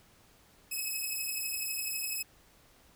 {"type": "beating tone pair", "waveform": "5% pulse", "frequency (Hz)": [2564, 2576], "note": ["E7", "E7"], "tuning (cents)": [-49, -41], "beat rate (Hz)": 12, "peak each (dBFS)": [-27, -27], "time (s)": [0.71, 2.23], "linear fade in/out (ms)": 10, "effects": ["pink hiss -62 dBFS RMS until 2.95 s"]}